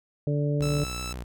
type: harmonic tone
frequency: 145.8 Hz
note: D3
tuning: 12 cents flat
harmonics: 1 / 2 / 3 / 4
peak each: -24 / -32 / -32 / -34 dBFS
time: 0.27-0.84 s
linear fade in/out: 2 ms
type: tone with vibrato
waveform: sawtooth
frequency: 61.74 Hz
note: B1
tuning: in tune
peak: -30 dBFS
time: 0.6-1.24 s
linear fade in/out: 5 ms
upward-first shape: square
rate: 7.8 Hz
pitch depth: 48 cents each way
type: tone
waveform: 10% pulse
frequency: 1318.5 Hz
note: E6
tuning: in tune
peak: -26 dBFS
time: 0.62-1.13 s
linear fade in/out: 5 ms
effects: none